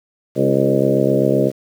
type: harmonic tone with a mistuned harmonic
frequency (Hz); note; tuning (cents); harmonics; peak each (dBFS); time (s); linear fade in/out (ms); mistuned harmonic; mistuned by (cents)
67.8; C#2; -38; 2 / 3 / 4 / 5 / 6 / 7 / 8 / 9; -21 / -21 / -21 / -21 / -21 / -21 / -21 / -21; 0.35-1.52; 50; 5; +22
effects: 7-bit